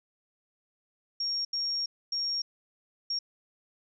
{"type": "tone bursts at uneven times", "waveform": "sine", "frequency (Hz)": 5560, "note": "F8", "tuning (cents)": -9, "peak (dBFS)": -28, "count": 4, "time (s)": [[1.2, 1.45], [1.53, 1.86], [2.12, 2.42], [3.1, 3.19]], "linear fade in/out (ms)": 5, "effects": []}